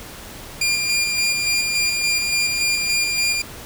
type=tone with tremolo; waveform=20% pulse; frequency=2401 Hz; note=D7; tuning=38 cents sharp; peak=-12 dBFS; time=0.61-3.42 s; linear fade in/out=5 ms; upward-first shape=square; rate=3.5 Hz; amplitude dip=30%; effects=pink hiss -37 dBFS RMS until 3.65 s